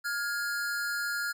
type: tone pair together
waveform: square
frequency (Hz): 1411 / 1659.9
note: F6 / G#6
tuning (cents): +17 / -1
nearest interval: minor third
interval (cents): 282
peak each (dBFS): -32 / -36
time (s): 0.04-1.33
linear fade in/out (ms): 20
effects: none